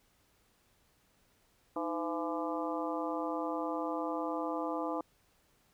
harmonic tone with a mistuned harmonic, 169.2 Hz, E3, 45 cents sharp, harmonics 2 / 3 / 4 / 5 / 6 / 7, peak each -37 / -39 / -40 / -41 / -42 / -42 dBFS, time 1.76-5.01 s, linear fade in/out 2 ms, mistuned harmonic 2, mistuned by -130 cents, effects pink hiss -70 dBFS RMS until 5.73 s

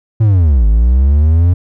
triangle linear two-way sweep, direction down then up, 114.7 to 51.2 to 90.1 Hz, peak -4 dBFS, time 0.2-1.54 s, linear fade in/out 10 ms, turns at 0.67 s, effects none

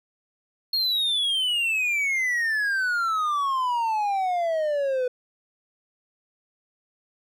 triangle exponential sweep, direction down, 4314 to 493.9 Hz, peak -20 dBFS, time 0.73-5.08 s, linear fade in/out 5 ms, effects none

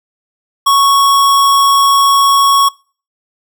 square tone, 1108.7 Hz, C#6, in tune, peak -7 dBFS, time 0.66-2.69 s, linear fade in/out 10 ms, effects noise-tail reverb RT60 0.4 s tail -24 dB re dry

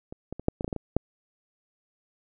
clicks, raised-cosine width 2 ms, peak -25 / -21 / -23 / -8 / -17 / -15 / -18 / -16 / -19 / -8 dBFS, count 10, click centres 0.125 / 0.326 / 0.396 / 0.484 / 0.609 / 0.645 / 0.679 / 0.728 / 0.763 / 0.966 s, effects none

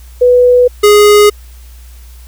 sine / square tone pair in turn, 493.9 / 415.3 Hz, B4 / G#4, 0 / 0 cents, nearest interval minor third, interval 300 cents, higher first, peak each -3 dBFS, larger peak neither, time 0.21-0.68 / 0.83-1.3 s, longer neither, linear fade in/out 10 ms, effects added 60 Hz sine -31 dBFS peak until 2.27 s + white hiss -44 dBFS RMS until 2.27 s

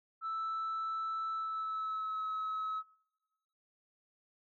sine tone with pitch glide, 1318.5 to 1286.9 Hz, E6 to E6, 0 to -42 cents, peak -33 dBFS, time 0.21-2.83 s, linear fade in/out 50 ms, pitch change -42 cents, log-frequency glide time 1.32-2.24 s, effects noise-tail reverb RT60 1.0 s tail -19 dB re dry + tanh soft clip ceiling -32 dBFS

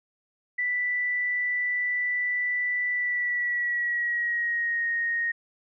sine tone with pitch glide, 1975.5 to 1864.6 Hz, B6 to A#6, 0 to 0 cents, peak -24 dBFS, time 0.58-5.32 s, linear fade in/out 10 ms, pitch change -100 cents, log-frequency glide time 2.91-4.87 s, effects none

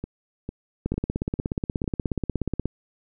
two click trains, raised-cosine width 3 ms, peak -12 / -18 dBFS, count 31 / 5, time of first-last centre 0.86-2.656 / 0.04-1.842 s, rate 16.7 / 2.22 Hz, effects none

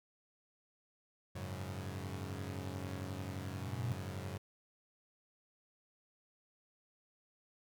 sawtooth chord, F# suspended second, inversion none, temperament equal, 92.5 / 103.83 / 138.59 Hz, F#2 / G#2 / C#3, 0 / 0 / 0 cents, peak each -39 / -42 / -43 dBFS, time 1.35-4.38 s, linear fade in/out 10 ms
sine tone with exponential growth, 120 Hz, B2, 49 cents flat, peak -32 dBFS, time 3.13-3.92 s, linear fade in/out 0 ms, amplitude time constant 170 ms
effects none

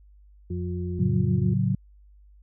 harmonic tone, 89.1 Hz, F2, 35 cents sharp, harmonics 1 / 2 / 4, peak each -29 / -32 / -35 dBFS, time 0.5-1.54 s, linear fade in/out 5 ms
sine chord, F# minor, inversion first, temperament just, 111 / 138.75 / 185 Hz, A2 / C#3 / F#3, +16 / +2 / 0 cents, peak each -25 dBFS, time 0.99-1.75 s, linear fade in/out 5 ms
effects added 50 Hz sine -50 dBFS peak until 2.42 s

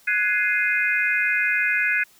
sine chord, Ab dominant seventh, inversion third, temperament equal with one note detuned, 1480 / 1674.7 / 2093 / 2489 Hz, Gb6 / Ab6 / C7 / Eb7, 0 / +14 / 0 / 0 cents, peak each -25 / -24 / -24 / -24 dBFS, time 0.07-2.04 s, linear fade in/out 10 ms, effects white hiss -55 dBFS RMS until 2.19 s

